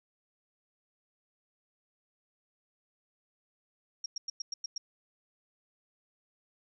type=tone bursts; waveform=sine; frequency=5588 Hz; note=F8; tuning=in tune; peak=-33 dBFS; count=7; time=4.04-4.78 s; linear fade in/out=5 ms; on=20 ms; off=100 ms; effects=none